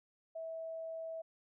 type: tone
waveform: sine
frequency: 651 Hz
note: E5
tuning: 22 cents flat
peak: -40 dBFS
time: 0.35-1.22 s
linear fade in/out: 10 ms
effects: none